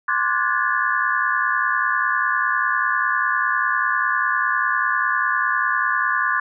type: tone cluster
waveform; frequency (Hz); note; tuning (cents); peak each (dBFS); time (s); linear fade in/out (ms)
sine; 1050 / 1165 / 1464 / 1669 / 1739; C6 / D6 / F#6 / G#6 / A6; +6 / -14 / -19 / +8 / -21; -24; 0.08-6.4; 5
effects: none